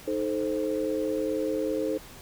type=chord; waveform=sine; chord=A diminished; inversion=second; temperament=equal with one note detuned; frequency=311.1 / 433.4 / 523.3 Hz; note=Eb4 / A4 / C5; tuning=0 / -26 / 0 cents; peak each=-30 dBFS; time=0.07-1.98 s; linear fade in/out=10 ms; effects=pink hiss -47 dBFS RMS until 2.21 s